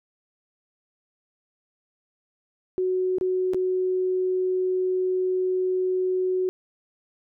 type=tone with dropouts; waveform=sine; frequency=370 Hz; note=F#4; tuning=in tune; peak=-21 dBFS; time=2.78-6.49 s; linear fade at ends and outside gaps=0 ms; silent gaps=3.184-3.211 / 3.535-3.545 s; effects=none